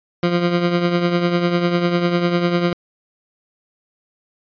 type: tone with tremolo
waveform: 20% pulse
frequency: 174.2 Hz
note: F3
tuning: 4 cents flat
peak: -8 dBFS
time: 0.23-2.73 s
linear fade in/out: 2 ms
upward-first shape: triangle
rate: 10 Hz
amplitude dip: 60%
effects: resampled to 11025 Hz